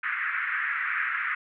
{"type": "band-pass noise", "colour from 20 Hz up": "white", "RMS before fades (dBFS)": -29, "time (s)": [0.03, 1.35], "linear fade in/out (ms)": 5, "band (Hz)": [1300, 2100], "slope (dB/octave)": 48, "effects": []}